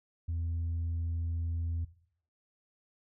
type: tone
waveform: sine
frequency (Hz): 83.5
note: E2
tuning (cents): +23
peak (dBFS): -29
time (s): 0.28-1.85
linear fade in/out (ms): 10
effects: noise-tail reverb RT60 0.6 s tail -18 dB re dry + tanh soft clip ceiling -29 dBFS